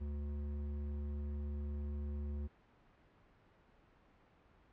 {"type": "tone with hard clipping", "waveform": "sine", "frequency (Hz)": 72.6, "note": "D2", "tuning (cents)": -19, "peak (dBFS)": -40, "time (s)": [0, 2.48], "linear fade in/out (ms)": 20, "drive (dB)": 10, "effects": ["pink hiss -67 dBFS RMS until 4.72 s", "low-pass 2000 Hz 12 dB/octave"]}